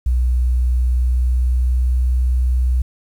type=tone with pitch glide; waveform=sine; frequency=61.74 to 62.53 Hz; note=B1 to B1; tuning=0 to +22 cents; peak=-13 dBFS; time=0.06-2.82 s; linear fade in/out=5 ms; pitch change=+22 cents; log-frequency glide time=0.79-2.04 s; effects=8-bit